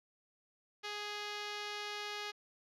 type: tone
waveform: 5% pulse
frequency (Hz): 415.4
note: G#4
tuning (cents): 0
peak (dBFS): -28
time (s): 0.83-2.32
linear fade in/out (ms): 20
effects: low-pass 6000 Hz 12 dB/octave